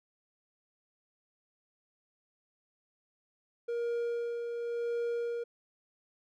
triangle tone with tremolo, 471.6 Hz, A#4, 20 cents sharp, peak -28 dBFS, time 3.68-5.44 s, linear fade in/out 10 ms, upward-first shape sine, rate 0.93 Hz, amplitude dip 40%, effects none

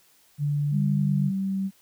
sine tone, 145.5 Hz, D3, 16 cents flat, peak -22 dBFS, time 0.38-1.32 s, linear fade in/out 50 ms
sine tone with pitch glide, 198.4 to 193.2 Hz, G3 to G3, +21 to -25 cents, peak -24 dBFS, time 0.71-1.71 s, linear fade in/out 50 ms, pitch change -46 cents, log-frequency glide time 0.92-1.12 s
effects white hiss -60 dBFS RMS until 1.81 s

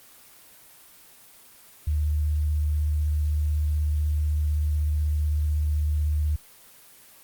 sine tone with vibrato, 75.4 Hz, D2, 46 cents sharp, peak -21 dBFS, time 1.87-6.36 s, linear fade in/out 5 ms, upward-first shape square, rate 16 Hz, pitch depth 14 cents each way, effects white hiss -51 dBFS RMS until 7.23 s + Opus 24 kbps

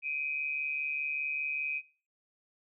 sine tone pair together, 2366 / 2511 Hz, D7 / D#7, +12 / +15 cents, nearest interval minor second, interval 103 cents, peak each -36 / -33 dBFS, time 0.02-1.82 s, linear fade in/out 50 ms, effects noise-tail reverb RT60 0.4 s tail -22 dB re dry

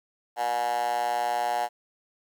10% pulse tone with high-pass filter, 120 Hz, B2, 49 cents flat, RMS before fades -27 dBFS, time 0.36-1.69 s, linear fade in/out 50 ms, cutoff 780 Hz, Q 7.5, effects 10-bit

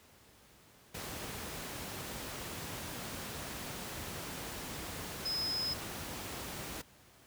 sine tone in noise, 5100 Hz, D#8, 42 cents sharp, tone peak -33 dBFS, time 5.25-5.74 s, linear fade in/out 10 ms, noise pink, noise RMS -42 dBFS, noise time 0.94-6.82 s, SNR +6 dB, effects pink hiss -61 dBFS RMS until 7.26 s + high-pass 60 Hz 12 dB/octave

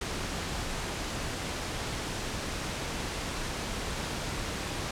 pink noise with amplitude modulation, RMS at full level -33 dBFS, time 0.01-4.91 s, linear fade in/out 5 ms, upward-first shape sine, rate 255 Hz, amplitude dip 25%, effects low-pass 8000 Hz 12 dB/octave

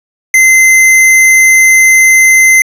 square tone, 2067 Hz, C7, 22 cents flat, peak -3 dBFS, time 0.34-2.62 s, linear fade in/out 2 ms, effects resampled to 32000 Hz + 7-bit

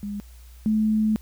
sine tone pair in turn, 204.2 / 216.3 Hz, G#3 / A3, -29 / -29 cents, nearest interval minor second, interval 100 cents, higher second, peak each -28 / -18 dBFS, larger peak second, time 0.03-0.2 / 0.66-1.16 s, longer second, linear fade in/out 0 ms, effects added 60 Hz sine -43 dBFS peak until 1.21 s + white hiss -56 dBFS RMS until 1.21 s

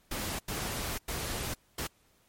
pink noise bursts at uneven times, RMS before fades -35 dBFS, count 4, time 0.11-0.39 / 0.48-0.98 / 1.08-1.54 / 1.78-1.87 s, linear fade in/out 5 ms, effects pink hiss -67 dBFS RMS until 2.28 s + MP3 64 kbps

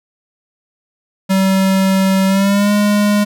square tone with pitch glide, 191.6 to 206.5 Hz, G3 to G#3, -39 to -10 cents, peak -11 dBFS, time 1.29-3.25 s, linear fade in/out 20 ms, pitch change +129 cents, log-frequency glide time 2.27-2.72 s, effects none

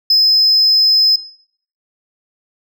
sine tone, 5100 Hz, D#8, 42 cents sharp, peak -5 dBFS, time 0.1-1.16 s, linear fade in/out 5 ms, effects noise-tail reverb RT60 0.6 s tail -21 dB re dry + tanh soft clip ceiling -7 dBFS

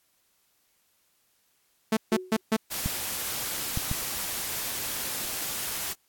sawtooth tone bursts, 220 Hz, A3, in tune, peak -17 dBFS, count 4, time 1.92-2.566 s, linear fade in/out 5 ms, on 49 ms, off 150 ms
sine tone with exponential decay, 370 Hz, F#4, in tune, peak -24 dBFS, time 2.12-2.41 s, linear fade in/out 0 ms, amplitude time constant 63 ms
white noise, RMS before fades -32 dBFS, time 2.7-5.94 s, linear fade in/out 20 ms
clicks, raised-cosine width 5 ms, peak -16 dBFS, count 3, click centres 2.86 / 3.774 / 3.914 s
effects white hiss -69 dBFS RMS until 6.08 s + AAC 64 kbps

